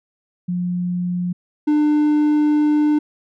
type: tone pair in turn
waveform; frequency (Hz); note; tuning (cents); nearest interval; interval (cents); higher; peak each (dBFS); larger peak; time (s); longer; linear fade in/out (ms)
sine / triangle; 178 / 299.4; F3 / D4; +33 / +33; major sixth; 900; second; -19 / -11; second; 0.48-1.33 / 1.67-2.99; second; 10
effects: none